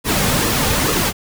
pink noise with flanger, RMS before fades -17 dBFS, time 0.04-1.13 s, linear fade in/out 50 ms, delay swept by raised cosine 1.3 to 3.1 ms, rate 2.3 Hz, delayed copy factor -0.5, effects none

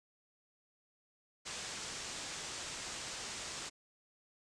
white low-pass noise, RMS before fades -44 dBFS, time 1.45-3.7 s, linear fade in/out 20 ms, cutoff 8200 Hz, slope 48 dB/octave, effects none

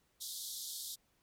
pink band-pass noise, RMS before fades -44 dBFS, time 0.2-0.96 s, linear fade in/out 20 ms, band 3400 to 15000 Hz, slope 96 dB/octave, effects pink hiss -75 dBFS RMS until 1.22 s

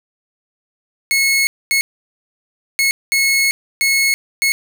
sawtooth tone bursts at uneven times, 2183 Hz, C#7, 27 cents flat, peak -9 dBFS, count 6, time 1.11-1.47 / 1.71-1.81 / 2.79-2.91 / 3.12-3.51 / 3.81-4.14 / 4.42-4.52 s, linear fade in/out 0 ms, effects none

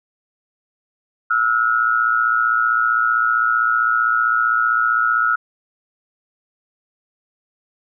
sine tone pair together, 1315.5 / 1431 Hz, E6 / F6, -4 / +42 cents, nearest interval minor second, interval 146 cents, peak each -17 dBFS, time 1.3-5.36 s, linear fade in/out 10 ms, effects none

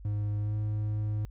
triangle tone with pitch glide, 103.83 to 105.83 Hz, G#2 to G#2, 0 to +33 cents, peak -26 dBFS, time 0.05-1.25 s, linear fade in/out 0 ms, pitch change +33 cents, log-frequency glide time 0.38-0.56 s, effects added 50 Hz sine -44 dBFS peak until 1.3 s

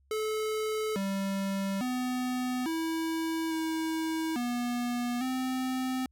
square tone with pitch steps, 432.8 / 195.5 / 251.6 / 325 / 321.2 / 242.4 / 258 Hz, A4 / G3 / B3 / E4 / E4 / B3 / C4, -29 / -4 / +32 / -24 / -45 / -32 / -24 cents, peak -30 dBFS, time 0.11-6.06 s, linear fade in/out 2 ms, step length 850 ms, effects added 68 Hz sine -63 dBFS peak until 6.11 s

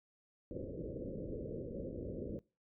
white low-pass noise, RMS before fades -43 dBFS, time 0.51-2.39 s, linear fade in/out 0 ms, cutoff 560 Hz, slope 96 dB/octave, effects noise-tail reverb RT60 0.3 s tail -22 dB re dry

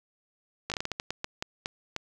slowing click train, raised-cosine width 0.2 ms, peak -14 dBFS, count 13, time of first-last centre 0.7-1.964 s, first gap 17 ms, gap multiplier 1.3, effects none

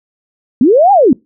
sine linear two-way sweep, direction up then down, 220 to 832 to 220 Hz, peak -4 dBFS, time 0.61-1.13 s, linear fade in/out 2 ms, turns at 0.92 s, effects noise-tail reverb RT60 0.2 s tail -23 dB re dry

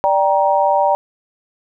sine chord, G minor, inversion second, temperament just, 588 / 784 / 940.8 Hz, D5 / G5 / Bb5, +2 / 0 / +16 cents, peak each -16 dBFS, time 0.04-0.95 s, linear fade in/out 0 ms, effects none

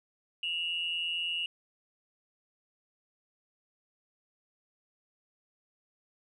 sine tone pair together, 2722 / 2891 Hz, F7 / F#7, -45 / -41 cents, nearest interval minor second, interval 104 cents, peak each -35 / -31 dBFS, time 0.43-1.46 s, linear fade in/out 2 ms, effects tanh soft clip ceiling -24 dBFS

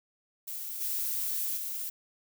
violet noise with level steps, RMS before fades -38 / -32 / -36 dBFS, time 0.47-1.9 s, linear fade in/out 10 ms, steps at 0.8 / 1.56 s, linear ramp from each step 20 ms, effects none

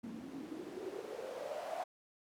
white noise with band-pass filter sweep, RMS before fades -44 dBFS, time 0.03-1.84 s, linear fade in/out 10 ms, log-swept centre 220 to 730 Hz, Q 7.6, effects none

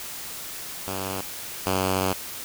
5% pulse tone pair in turn, 95.6 / 94.28 Hz, G2 / F#2, -43 / +33 cents, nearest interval unison, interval 24 cents, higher first, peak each -18 / -11 dBFS, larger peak second, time 0.87-1.21 / 1.66-2.13 s, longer second, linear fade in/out 5 ms, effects white hiss -36 dBFS RMS until 2.44 s

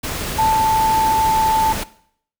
sine tone in noise, 881 Hz, A5, 2 cents sharp, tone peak -13 dBFS, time 0.38-1.73 s, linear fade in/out 10 ms, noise pink, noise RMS -25 dBFS, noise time 0.03-1.84 s, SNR +9 dB, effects noise-tail reverb RT60 0.6 s tail -18 dB re dry

